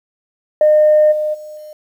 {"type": "tone with level steps", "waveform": "sine", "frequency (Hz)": 609, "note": "D#5", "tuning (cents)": -37, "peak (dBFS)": [-6, -15, -29, -31], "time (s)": [0.61, 1.73], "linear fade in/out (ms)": 2, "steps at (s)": [1.11, 1.33, 1.57], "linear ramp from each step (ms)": 20, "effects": ["tanh soft clip ceiling -3 dBFS", "8-bit"]}